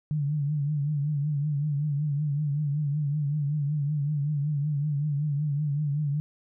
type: tone with vibrato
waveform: sine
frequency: 146.6 Hz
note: D3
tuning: 3 cents flat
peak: -24 dBFS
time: 0.11-6.2 s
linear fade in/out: 0 ms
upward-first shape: triangle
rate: 5.3 Hz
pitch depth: 94 cents each way
effects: none